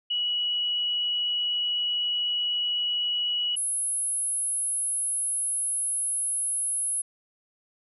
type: tone pair in turn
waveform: sine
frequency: 2927 / 10610 Hz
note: F#7 / E9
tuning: -19 / +10 cents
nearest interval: octave + minor seventh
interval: 2229 cents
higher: second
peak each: -24 / -25 dBFS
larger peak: first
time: 0.1-3.56 / 3.56-7.02 s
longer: neither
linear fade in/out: 10 ms
effects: none